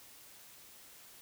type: silence
effects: white hiss -56 dBFS RMS until 1.21 s